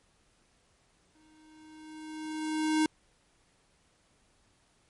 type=tone with exponential growth; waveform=square; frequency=311.1 Hz; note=D#4; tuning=in tune; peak=-23 dBFS; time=1.15-2.86 s; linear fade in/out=2 ms; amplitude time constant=370 ms; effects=pink hiss -68 dBFS RMS until 4.89 s + MP3 48 kbps

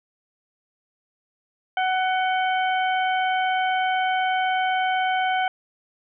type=harmonic tone with a mistuned harmonic; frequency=746 Hz; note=F#5; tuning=14 cents sharp; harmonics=1 / 2 / 3 / 4; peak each=-21 / -27 / -31 / -33 dBFS; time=1.77-5.48 s; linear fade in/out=2 ms; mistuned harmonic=4; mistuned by=+54 cents; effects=none

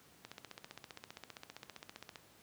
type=click train; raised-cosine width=0.2 ms; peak=-29 dBFS; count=30; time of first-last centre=0.25-2.158 s; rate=15.2 Hz; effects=pink hiss -63 dBFS RMS until 2.42 s + high-pass 100 Hz 12 dB/octave

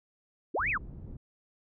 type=linear two-way sweep; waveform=sine; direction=up then down; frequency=220.2 to 2637 to 941 Hz; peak=-27 dBFS; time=0.54-0.78 s; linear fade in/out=10 ms; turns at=0.7 s
type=low-pass noise; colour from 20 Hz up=pink; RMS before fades=-43 dBFS; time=0.59-1.17 s; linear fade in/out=5 ms; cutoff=220 Hz; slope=12 dB/octave
effects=none

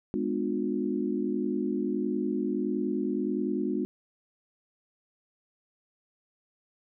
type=chord; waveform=sine; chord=G# diminished seventh; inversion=none; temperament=just; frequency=207.7 / 249.2 / 299 / 358.8 Hz; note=G#3 / B3 / D4 / F4; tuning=0 / +16 / +31 / +47 cents; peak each=-32 dBFS; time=0.14-3.85 s; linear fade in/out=0 ms; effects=none

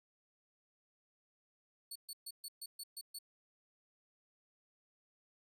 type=tone bursts; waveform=20% pulse; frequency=4435 Hz; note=C#8; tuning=in tune; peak=-38 dBFS; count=8; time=1.91-3.188 s; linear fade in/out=5 ms; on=46 ms; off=130 ms; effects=none

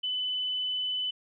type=tone; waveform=sine; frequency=3007 Hz; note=F#7; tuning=27 cents sharp; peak=-28 dBFS; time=0.03-1.11 s; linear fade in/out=10 ms; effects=none

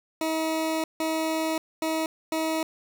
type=tone bursts at uneven times; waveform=20% pulse; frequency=319.3 Hz; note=D#4; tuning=45 cents sharp; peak=-20 dBFS; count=4; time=0.21-0.84 / 1-1.58 / 1.82-2.06 / 2.32-2.63 s; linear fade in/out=2 ms; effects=none

